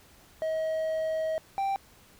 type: tone pair in turn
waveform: triangle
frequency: 636 / 784.1 Hz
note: D#5 / G5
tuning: +38 / 0 cents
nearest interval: major third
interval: 362 cents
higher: second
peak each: -25 / -24 dBFS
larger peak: second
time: 0.42-1.38 / 1.58-1.76 s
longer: first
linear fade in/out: 0 ms
effects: pink hiss -57 dBFS RMS until 2.19 s